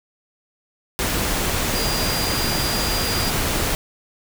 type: tone in noise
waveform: sine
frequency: 4817 Hz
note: D8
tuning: 43 cents sharp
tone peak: -26 dBFS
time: 1.75-3.3 s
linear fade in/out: 0 ms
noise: pink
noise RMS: -22 dBFS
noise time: 0.99-3.75 s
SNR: -7 dB
effects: none